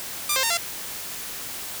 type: tone with pitch steps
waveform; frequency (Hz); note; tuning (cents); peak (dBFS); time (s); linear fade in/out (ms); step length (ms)
5% pulse; 1193 / 527 / 917 / 684; D6 / C5 / A#5 / F5; +27 / +12 / -29 / -36; -9; 0.29-0.574; 5; 71
effects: white hiss -34 dBFS RMS until 1.8 s